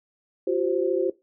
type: chord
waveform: sine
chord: F suspended second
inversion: none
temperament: equal with one note detuned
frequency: 349.2 / 382.8 / 523.3 Hz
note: F4 / G4 / C5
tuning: 0 / -41 / 0 cents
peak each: -25 / -24 / -27 dBFS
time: 0.47-1.1 s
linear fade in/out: 5 ms
effects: noise-tail reverb RT60 0.2 s tail -17 dB re dry